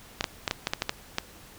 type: clicks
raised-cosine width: 0.2 ms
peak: -8 dBFS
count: 9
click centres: 0.209 / 0.242 / 0.478 / 0.511 / 0.671 / 0.735 / 0.821 / 0.894 / 1.184 s
effects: pink hiss -50 dBFS RMS until 1.58 s